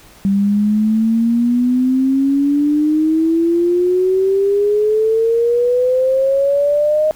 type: exponential sweep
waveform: sine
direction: up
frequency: 195.1 to 622.3 Hz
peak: -11 dBFS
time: 0.25-7.11 s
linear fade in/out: 0 ms
effects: pink hiss -44 dBFS RMS until 7.15 s